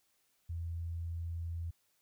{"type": "tone", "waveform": "sine", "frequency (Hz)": 84, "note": "E2", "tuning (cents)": 33, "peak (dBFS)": -36, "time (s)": [0.49, 1.71], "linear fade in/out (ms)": 10, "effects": ["white hiss -75 dBFS RMS until 2.01 s"]}